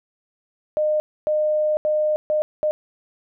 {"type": "tone bursts at uneven times", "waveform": "sine", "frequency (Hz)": 610, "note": "D#5", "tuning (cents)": -34, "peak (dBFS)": -17, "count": 5, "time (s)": [[0.77, 1], [1.27, 1.77], [1.85, 2.16], [2.3, 2.42], [2.63, 2.71]], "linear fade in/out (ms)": 0, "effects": []}